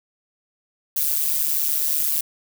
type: noise with amplitude modulation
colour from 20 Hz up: violet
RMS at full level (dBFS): -18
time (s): 0.96-2.21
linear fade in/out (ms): 5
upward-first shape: sine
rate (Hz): 148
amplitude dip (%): 85
effects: none